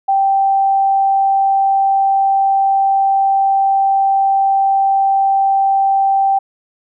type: tone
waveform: sine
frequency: 782 Hz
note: G5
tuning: 4 cents flat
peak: -10 dBFS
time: 0.08-6.39 s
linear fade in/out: 10 ms
effects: none